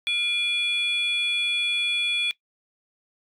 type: tone pair together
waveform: sine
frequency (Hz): 2402 / 3397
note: D7 / G#7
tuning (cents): +38 / +38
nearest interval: tritone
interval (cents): 600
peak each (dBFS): -23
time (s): 0.07-2.31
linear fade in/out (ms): 0
effects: noise-tail reverb RT60 0.1 s tail -20 dB re dry + tanh soft clip ceiling -18 dBFS